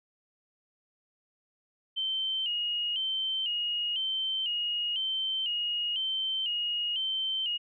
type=tone with vibrato; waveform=sine; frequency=2986 Hz; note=F#7; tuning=15 cents sharp; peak=-28 dBFS; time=1.96-7.58 s; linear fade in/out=20 ms; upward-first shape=square; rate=1 Hz; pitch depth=66 cents each way; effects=none